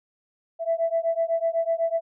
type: beating tone pair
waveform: sine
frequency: 659 / 667 Hz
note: E5 / E5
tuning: -1 / +20 cents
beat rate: 8 Hz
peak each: -24 / -24 dBFS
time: 0.59-2.01 s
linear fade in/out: 50 ms
effects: tanh soft clip ceiling -14 dBFS